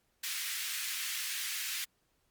pink high-pass noise, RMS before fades -37 dBFS, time 0.23-1.85 s, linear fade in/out 10 ms, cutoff 1800 Hz, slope 24 dB/octave, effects pink hiss -75 dBFS RMS until 2.3 s + Opus 48 kbps

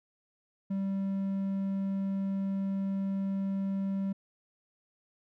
triangle tone, 194.8 Hz, G3, 11 cents flat, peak -27 dBFS, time 0.7-4.13 s, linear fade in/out 10 ms, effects none

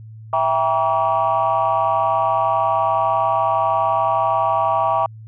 sine chord, E diminished seventh, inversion none, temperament just, 659.3 / 791.1 / 949.3 / 1139.2 Hz, E5 / G5 / Bb5 / Db6, 0 / +16 / +31 / +47 cents, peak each -20 dBFS, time 0.33-5.06 s, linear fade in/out 2 ms, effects tanh soft clip ceiling -8 dBFS + added 110 Hz sine -35 dBFS peak until 5.27 s

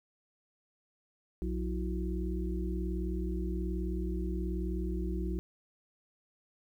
harmonic tone with a mistuned harmonic, 60.5 Hz, B1, 35 cents flat, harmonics 1 / 3 / 5 / 6, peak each -33 / -38 / -40 / -41 dBFS, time 1.42-5.39 s, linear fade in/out 0 ms, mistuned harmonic 5, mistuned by +120 cents, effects 11-bit

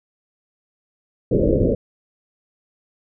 white low-pass noise, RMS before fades -17 dBFS, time 1.31-1.75 s, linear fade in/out 10 ms, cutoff 570 Hz, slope 96 dB/octave, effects none

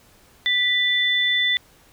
sine tone pair together, 1973 / 3515 Hz, B6 / A7, -2 / -2 cents, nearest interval minor seventh, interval 1000 cents, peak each -20 / -20 dBFS, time 0.46-1.57 s, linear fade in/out 0 ms, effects pink hiss -54 dBFS RMS until 1.92 s

